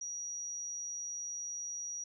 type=tone; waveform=sine; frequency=5770 Hz; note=F#8; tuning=44 cents flat; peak=-38 dBFS; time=0.01-2.04 s; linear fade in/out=5 ms; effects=none